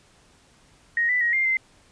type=tone with pitch steps; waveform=sine; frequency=1874 / 1986 / 1891 / 2107 / 2075 Hz; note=A#6 / B6 / A#6 / C7 / C7; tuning=+9 / +9 / +24 / +12 / -15 cents; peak=-19 dBFS; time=0.97-1.57 s; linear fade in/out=2 ms; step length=120 ms; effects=pink hiss -57 dBFS RMS until 1.91 s + resampled to 22050 Hz